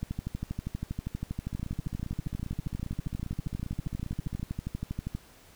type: two click trains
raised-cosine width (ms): 5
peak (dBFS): -20 / -24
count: 65 / 44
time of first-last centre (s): 0.03-5.15 / 1.53-4.397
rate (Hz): 12.5 / 15
effects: pink hiss -56 dBFS RMS until 5.55 s